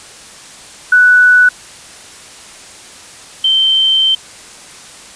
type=tone pair in turn; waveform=sine; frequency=1483 / 3113 Hz; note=F#6 / G7; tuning=+4 / -13 cents; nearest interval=octave + minor second; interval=1283 cents; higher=second; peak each=-4 / -8 dBFS; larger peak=first; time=0.92-1.49 / 3.44-4.15 s; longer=second; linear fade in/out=5 ms; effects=white hiss -35 dBFS RMS until 5.15 s + resampled to 22050 Hz